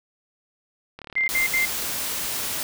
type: click train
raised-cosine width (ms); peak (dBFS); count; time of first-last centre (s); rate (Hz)
0.3; -22; 19; 0.99-1.483; 36.5
type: tone bursts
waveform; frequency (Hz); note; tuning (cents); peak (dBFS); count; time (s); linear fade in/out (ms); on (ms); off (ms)
sine; 2093; C7; 0; -19; 3; 1.16-1.654; 5; 120; 67
type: noise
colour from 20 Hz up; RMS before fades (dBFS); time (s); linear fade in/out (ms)
white; -28; 1.29-2.63; 0
effects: none